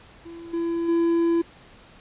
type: tone with level steps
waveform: triangle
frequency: 336.3 Hz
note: E4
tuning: 35 cents sharp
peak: -35 / -21 / -16 dBFS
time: 0.25-1.42 s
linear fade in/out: 10 ms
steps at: 0.53 / 0.88 s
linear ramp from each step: 10 ms
effects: pink hiss -50 dBFS RMS until 2 s + resampled to 8000 Hz